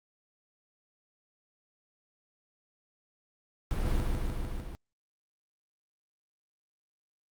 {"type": "noise with echo", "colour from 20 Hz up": "brown", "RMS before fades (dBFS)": -30, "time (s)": [3.71, 4], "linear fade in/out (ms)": 0, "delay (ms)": 150, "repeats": 5, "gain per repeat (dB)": -2, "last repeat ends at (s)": 4.75, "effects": ["Opus 48 kbps"]}